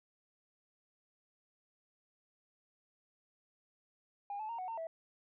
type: tone with pitch steps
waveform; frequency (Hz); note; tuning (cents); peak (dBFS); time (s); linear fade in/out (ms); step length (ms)
sine; 810 / 865 / 926 / 740 / 908 / 654; G#5 / A5 / A#5 / F#5 / A#5 / E5; -43 / -30 / -12 / 0 / -46 / -14; -37; 4.3-4.87; 2; 95
effects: tanh soft clip ceiling -35 dBFS